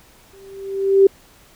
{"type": "tone with exponential growth", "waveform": "sine", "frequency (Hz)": 390.6, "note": "G4", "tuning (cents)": -6, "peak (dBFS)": -5, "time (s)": [0.33, 1.07], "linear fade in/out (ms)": 5, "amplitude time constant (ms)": 160, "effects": ["pink hiss -50 dBFS RMS until 1.55 s"]}